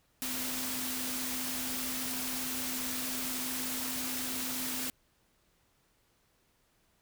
sine tone in noise, 255.3 Hz, C4, 42 cents flat, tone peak -41 dBFS, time 0.22-4.9 s, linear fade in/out 0 ms, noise white, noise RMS -36 dBFS, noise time 0.22-4.9 s, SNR -8 dB, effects pink hiss -71 dBFS RMS until 7.01 s

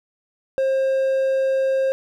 triangle tone, 533 Hz, C5, 32 cents sharp, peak -15 dBFS, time 0.58-1.92 s, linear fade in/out 0 ms, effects none

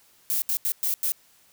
violet noise bursts at uneven times, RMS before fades -25 dBFS, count 5, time 0.3-0.42 / 0.49-0.57 / 0.65-0.72 / 0.83-0.94 / 1.03-1.12 s, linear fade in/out 0 ms, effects white hiss -59 dBFS RMS until 1.52 s

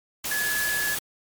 sine tone in noise, 1700 Hz, G#6, 40 cents sharp, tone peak -25 dBFS, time 0.31-0.95 s, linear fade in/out 5 ms, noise white, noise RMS -29 dBFS, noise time 0.24-0.99 s, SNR +1 dB, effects MP3 96 kbps

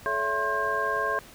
sine tone cluster, 431.6 / 566 / 665 / 1064 / 1601 Hz, A4 / C#5 / E5 / C6 / G6, -33 / +36 / +15 / +29 / +36 cents, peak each -33 / -34 / -33 / -28 / -29 dBFS, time 0.06-1.19 s, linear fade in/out 0 ms, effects pink hiss -49 dBFS RMS until 1.34 s

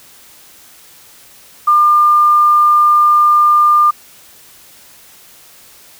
sine tone with quantisation, 1200 Hz, D6, 37 cents sharp, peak -6 dBFS, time 1.67-3.91 s, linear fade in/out 10 ms, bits 6, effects white hiss -42 dBFS RMS until 5.99 s

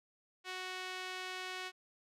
sawtooth tone with band-pass filter, 370 Hz, F#4, in tune, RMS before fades -43 dBFS, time 0.44-1.72 s, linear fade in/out 50 ms, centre 2700 Hz, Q 0.9, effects none

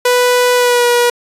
sawtooth tone with pitch glide, 493.9 to 482.3 Hz, B4 to B4, 0 to -41 cents, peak -5 dBFS, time 0.05-1.1 s, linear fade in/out 5 ms, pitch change -41 cents, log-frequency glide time 0.55-0.86 s, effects resampled to 32000 Hz

